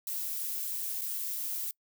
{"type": "noise with dropouts", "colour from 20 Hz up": "violet", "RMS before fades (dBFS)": -35, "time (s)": [0.07, 1.71], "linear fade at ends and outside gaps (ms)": 2, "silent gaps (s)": [1.012, 1.016], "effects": ["noise-tail reverb RT60 0.1 s tail -25 dB re dry"]}